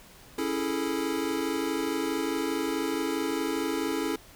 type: chord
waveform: square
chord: A major seventh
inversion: first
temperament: equal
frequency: 277.2 / 329.6 / 415.3 / 440 Hz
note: C#4 / E4 / G#4 / A4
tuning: 0 / 0 / 0 / 0 cents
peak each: -33 / -32 / -36 / -35 dBFS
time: 0.38-4.16 s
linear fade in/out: 5 ms
effects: pink hiss -52 dBFS RMS until 4.35 s